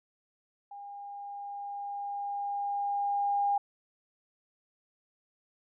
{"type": "tone with level ramp", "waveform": "sine", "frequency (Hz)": 808, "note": "G#5", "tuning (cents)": -48, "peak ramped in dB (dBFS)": [-42, -24], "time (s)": [0.71, 3.58], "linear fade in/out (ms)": 5, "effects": []}